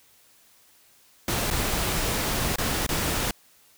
pink noise with dropouts, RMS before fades -26 dBFS, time 1.28-3.31 s, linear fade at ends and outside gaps 2 ms, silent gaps 1.503-1.509 / 2.559-2.583 / 2.865-2.89 s, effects white hiss -58 dBFS RMS until 3.77 s

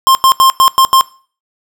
square tone bursts at uneven times, 1058 Hz, C6, 19 cents sharp, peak -5 dBFS, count 6, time 0.07-0.15 / 0.24-0.32 / 0.4-0.5 / 0.6-0.68 / 0.78-0.85 / 0.93-1.01 s, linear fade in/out 0 ms, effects noise-tail reverb RT60 0.4 s tail -20 dB re dry

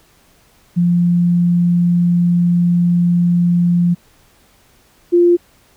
sine tone pair in turn, 174.2 / 348.4 Hz, F3 / F4, -4 / -4 cents, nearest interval octave, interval 1200 cents, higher second, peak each -10 / -7 dBFS, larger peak second, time 0.76-3.95 / 5.12-5.37 s, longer first, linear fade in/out 20 ms, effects pink hiss -52 dBFS RMS until 5.76 s

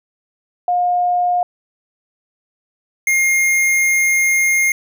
sine / square tone pair in turn, 713 / 2129 Hz, F5 / C7, +36 / +30 cents, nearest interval octave + perfect fifth, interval 1894 cents, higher second, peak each -13 dBFS, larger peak neither, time 0.68-1.43 / 3.07-4.72 s, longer second, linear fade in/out 2 ms, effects none

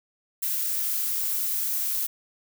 violet noise with high-pass filter sweep, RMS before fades -27 dBFS, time 0.42-2.07 s, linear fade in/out 10 ms, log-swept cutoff 1400 to 840 Hz, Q 1.7, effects none

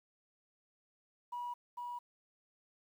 sine tone with echo, 969 Hz, B5, 33 cents flat, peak -37 dBFS, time 1.32-1.54 s, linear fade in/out 10 ms, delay 450 ms, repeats 1, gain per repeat -2 dB, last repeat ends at 1.99 s, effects tanh soft clip ceiling -34 dBFS + 11-bit

